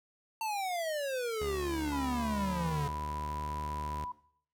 square exponential sweep, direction down, 908 to 140 Hz, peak -33 dBFS, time 0.41-2.88 s, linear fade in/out 2 ms
sawtooth tone with pitch glide, 71.7 to 74.87 Hz, D2 to D2, -41 to +34 cents, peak -34 dBFS, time 1.41-4.05 s, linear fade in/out 5 ms, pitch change +75 cents, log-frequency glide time 2.35-2.52 s
sine tone, 987.8 Hz, B5, in tune, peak -37 dBFS, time 1.92-4.12 s, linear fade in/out 5 ms
effects noise-tail reverb RT60 0.6 s tail -17 dB re dry

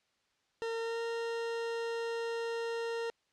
40% pulse tone with pitch glide, 456.9 to 462.2 Hz, A#4 to A#4, -35 to -15 cents, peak -33 dBFS, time 0.62-3.1 s, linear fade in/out 0 ms, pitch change +20 cents, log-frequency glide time 0.81-1.01 s, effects white hiss -75 dBFS RMS until 3.32 s + low-pass 5000 Hz 12 dB/octave

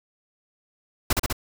pink noise with echo, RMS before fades -20 dBFS, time 1.1-1.13 s, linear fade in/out 5 ms, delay 66 ms, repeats 3, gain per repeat -2 dB, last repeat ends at 1.328 s, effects none

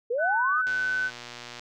sine linear sweep, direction up, 446.4 to 1315 Hz, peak -24 dBFS, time 0.1-0.62 s, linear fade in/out 10 ms
sine tone with pitch glide, 1501 to 1509.7 Hz, F#6 to F#6, +24 to +34 cents, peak -24 dBFS, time 0.18-1.11 s, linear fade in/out 50 ms, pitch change +10 cents, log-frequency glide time 0.43-0.93 s
click train, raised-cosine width 0.2 ms, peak -22 dBFS, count 112, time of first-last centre 0.67-1.595 s, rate 120 Hz
effects none

